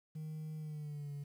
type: tone with pitch glide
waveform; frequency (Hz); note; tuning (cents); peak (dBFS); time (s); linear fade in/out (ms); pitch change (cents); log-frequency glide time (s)
sine; 155.56 to 143.48; D#3 to D3; 0 to -40; -38; 0.15-1.24; 10; -140; 0.57-1.12
effects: tanh soft clip ceiling -40 dBFS + 11-bit